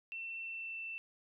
sine tone with pitch glide, 2692 to 2673 Hz, E7 to E7, +36 to +23 cents, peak -40 dBFS, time 0.12-0.98 s, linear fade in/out 0 ms, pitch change -13 cents, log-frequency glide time 0.42-0.79 s, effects none

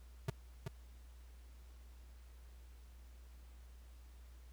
square tone with echo, 130.81 Hz, C3, in tune, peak -34 dBFS, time 0.28-0.3 s, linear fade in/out 5 ms, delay 380 ms, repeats 1, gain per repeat -5 dB, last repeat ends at 0.68 s, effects added 60 Hz sine -54 dBFS peak until 4.52 s + pink hiss -69 dBFS RMS until 4.52 s

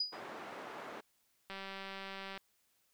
sine tone with exponential decay, 4924 Hz, D#8, 19 cents flat, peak -29 dBFS, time 0-0.21 s, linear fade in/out 5 ms, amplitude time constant 45 ms
white band-pass noise, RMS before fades -47 dBFS, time 0.12-1.01 s, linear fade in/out 10 ms, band 250 to 1200 Hz, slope 12 dB/octave
click train, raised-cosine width 0.3 ms, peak -29 dBFS, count 171, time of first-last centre 1.5-2.376 s, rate 194 Hz
effects white hiss -75 dBFS RMS until 2.93 s

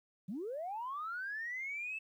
sine linear sweep, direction up, 164.81 to 2650 Hz, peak -37 dBFS, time 0.28-1.99 s, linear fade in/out 10 ms, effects tanh soft clip ceiling -33 dBFS + 12-bit

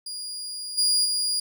30% pulse tone with level steps, 4853 Hz, D#8, 44 cents flat, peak -29 / -16 / -20 dBFS, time 0.06-1.4 s, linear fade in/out 5 ms, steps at 0.77 / 1.04 s, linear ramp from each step 20 ms, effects none

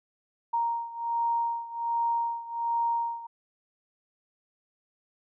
sine beating tone pair, 932.3 / 933.6 Hz, A#5 / A#5, 0 / +2 cents, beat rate 1.3 Hz, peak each -28 / -31 dBFS, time 0.53-3.27 s, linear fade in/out 10 ms, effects none

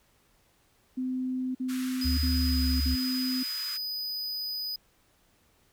sine tone bursts, 256.5 Hz, C4, 34 cents flat, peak -28 dBFS, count 4, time 0.97-3.434 s, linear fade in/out 10 ms, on 580 ms, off 48 ms
pink band-pass noise, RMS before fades -43 dBFS, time 1.68-3.78 s, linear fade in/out 20 ms, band 1200 to 15000 Hz, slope 48 dB/octave
square tone, 4978 Hz, D#8, in tune, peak -32 dBFS, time 2.01-4.76 s, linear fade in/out 5 ms
sine tone with pitch glide, 74.8 to 71.59 Hz, D2 to D2, +32 to -44 cents, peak -25 dBFS, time 2.04-2.96 s, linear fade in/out 20 ms, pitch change -76 cents, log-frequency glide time 2.47-2.58 s
effects pink hiss -66 dBFS RMS until 5.72 s

